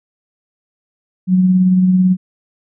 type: tone with tremolo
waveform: sine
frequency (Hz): 184.4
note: F#3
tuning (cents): -6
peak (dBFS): -7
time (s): 1.27-2.17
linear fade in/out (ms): 50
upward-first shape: sine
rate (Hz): 18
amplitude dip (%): 30
effects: none

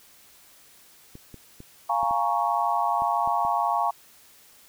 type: clicks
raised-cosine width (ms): 3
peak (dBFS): -29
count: 8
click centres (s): 1.154 / 1.343 / 1.604 / 2.031 / 2.11 / 3.021 / 3.275 / 3.45
type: chord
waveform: sine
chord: Bb minor seventh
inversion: second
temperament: equal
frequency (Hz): 698.5 / 830.6 / 932.3 / 1108.7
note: F5 / Ab5 / Bb5 / Db6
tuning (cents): 0 / 0 / 0 / 0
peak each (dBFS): -27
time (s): 1.89-3.91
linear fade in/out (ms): 10
effects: white hiss -54 dBFS RMS until 4.68 s

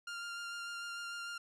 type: tone with vibrato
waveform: sawtooth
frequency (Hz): 1396.9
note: F6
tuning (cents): 0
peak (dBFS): -37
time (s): 0.07-1.38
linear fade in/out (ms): 5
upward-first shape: sine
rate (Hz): 6.7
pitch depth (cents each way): 12
effects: low-pass 8000 Hz 12 dB/octave

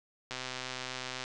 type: click train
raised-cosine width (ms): 0.2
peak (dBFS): -20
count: 120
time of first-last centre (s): 0.31-1.24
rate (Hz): 128
effects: resampled to 24000 Hz

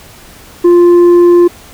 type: tone with tanh clipping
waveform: sine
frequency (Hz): 349.2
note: F4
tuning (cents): 0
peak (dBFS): -3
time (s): 0.64-1.48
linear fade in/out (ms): 10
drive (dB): 4
effects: pink hiss -36 dBFS RMS until 1.73 s

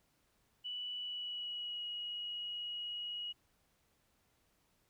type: tone with pitch glide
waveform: sine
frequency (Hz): 2960 to 2901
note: F#7 to F#7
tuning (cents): 0 to -35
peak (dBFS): -39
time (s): 0.64-3.33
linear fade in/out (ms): 20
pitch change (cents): -35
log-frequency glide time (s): 0.98-1.84
effects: pink hiss -75 dBFS RMS until 4.89 s

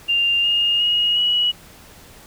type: tone with pitch steps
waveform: sine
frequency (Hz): 2794 / 2836 / 2879 / 2923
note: F7 / F7 / F#7 / F#7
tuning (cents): 0 / +26 / -48 / -22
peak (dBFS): -15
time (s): 0.08-1.52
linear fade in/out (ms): 20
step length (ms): 360
effects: pink hiss -45 dBFS RMS until 2.26 s

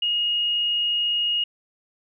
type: tone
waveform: sine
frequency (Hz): 2869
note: F7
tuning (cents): +46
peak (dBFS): -20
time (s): 0.02-1.44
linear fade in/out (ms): 5
effects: none

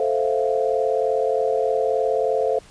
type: chord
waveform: sine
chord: F major seventh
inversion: first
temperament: equal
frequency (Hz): 440 / 523.3 / 659.3 / 698.5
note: A4 / C5 / E5 / F5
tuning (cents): 0 / 0 / 0 / 0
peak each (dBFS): -22 / -22 / -27 / -26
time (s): 0-2.59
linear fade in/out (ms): 2
effects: pink hiss -49 dBFS RMS until 2.7 s + resampled to 22050 Hz

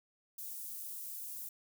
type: high-pass noise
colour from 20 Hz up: white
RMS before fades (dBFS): -44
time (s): 0.38-1.49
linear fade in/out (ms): 5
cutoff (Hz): 11000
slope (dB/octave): 12
effects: none

